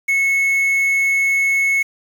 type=tone with quantisation; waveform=triangle; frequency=2194 Hz; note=C#7; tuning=18 cents flat; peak=-12 dBFS; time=0.08-1.83 s; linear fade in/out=10 ms; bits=6; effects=none